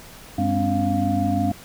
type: tone cluster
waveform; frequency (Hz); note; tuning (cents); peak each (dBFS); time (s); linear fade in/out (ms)
sine; 97.2 / 204 / 257.1 / 283.3 / 699; G2 / G#3 / C4 / C#4 / F5; -14 / -31 / -30 / +38 / +1; -25; 0.38-1.52; 5
effects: pink hiss -43 dBFS RMS until 1.64 s